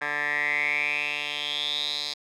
10% pulse tone with band-pass filter sweep, 146.83 Hz, D3, in tune, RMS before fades -28 dBFS, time 0.01-2.14 s, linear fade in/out 10 ms, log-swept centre 1600 to 4400 Hz, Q 8, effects none

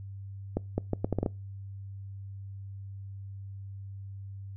accelerating click train, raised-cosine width 2 ms, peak -14 dBFS, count 8, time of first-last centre 0.57-1.262 s, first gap 210 ms, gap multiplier 0.73, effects noise-tail reverb RT60 0.3 s tail -25 dB re dry + added 98 Hz sine -39 dBFS peak until 4.56 s

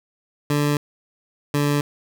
20% pulse tone pair in turn, 146.3 / 145.12 Hz, D3 / D3, -6 / -20 cents, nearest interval unison, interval 14 cents, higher first, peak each -13 dBFS, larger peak neither, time 0.5-0.77 / 1.54-1.81 s, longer neither, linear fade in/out 2 ms, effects none

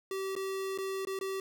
square tone with dropouts, 385.3 Hz, G4, 30 cents flat, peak -34 dBFS, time 0.11-1.4 s, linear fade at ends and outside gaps 2 ms, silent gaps 0.353-0.363 / 0.777-0.785 / 1.051-1.071 / 1.19-1.211 s, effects 12-bit

